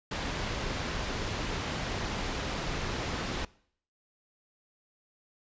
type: low-pass noise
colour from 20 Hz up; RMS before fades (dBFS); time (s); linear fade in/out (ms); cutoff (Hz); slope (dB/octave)
pink; -34; 0.11-3.45; 5; 5200; 12
effects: noise-tail reverb RT60 0.6 s tail -22 dB re dry + resampled to 16000 Hz